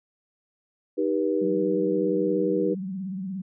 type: chord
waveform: sine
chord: Eb augmented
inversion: none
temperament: equal with one note detuned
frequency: 311.1 / 392 / 483.4 Hz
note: Eb4 / G4 / B4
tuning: 0 / 0 / -37 cents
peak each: -26 dBFS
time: 0.97-2.75 s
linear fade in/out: 20 ms
type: tone with vibrato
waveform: sine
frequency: 189.5 Hz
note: F#3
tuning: 42 cents sharp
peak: -29 dBFS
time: 1.41-3.42 s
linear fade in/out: 10 ms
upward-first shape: triangle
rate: 17 Hz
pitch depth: 110 cents each way
effects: none